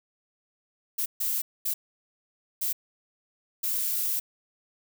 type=noise bursts at uneven times; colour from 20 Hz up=violet; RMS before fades=-28 dBFS; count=5; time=0.98-1.06 / 1.2-1.42 / 1.65-1.74 / 2.61-2.73 / 3.63-4.2 s; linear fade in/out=10 ms; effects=none